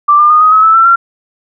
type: tone with pitch steps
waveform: sine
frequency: 1174.7 / 1200.8 / 1227.4 / 1254.7 / 1282.5 / 1311 / 1340.1 / 1369.8 Hz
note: D6 / D6 / D#6 / D#6 / E6 / E6 / E6 / F6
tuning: 0 / +38 / -24 / +14 / -48 / -10 / +28 / -34 cents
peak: -3 dBFS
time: 0.08-0.96 s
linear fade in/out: 10 ms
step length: 110 ms
effects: none